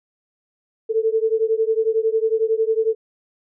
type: beating tone pair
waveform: sine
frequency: 440 / 451 Hz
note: A4 / A4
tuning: 0 / +43 cents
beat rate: 11 Hz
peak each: -19 / -20 dBFS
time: 0.89-2.95 s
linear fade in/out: 20 ms
effects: none